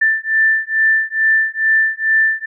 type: beating tone pair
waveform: sine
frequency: 1771 / 1773.3 Hz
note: A6 / A6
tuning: +11 / +13 cents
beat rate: 2.3 Hz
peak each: -15 dBFS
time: 0.01-2.46 s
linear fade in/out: 10 ms
effects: none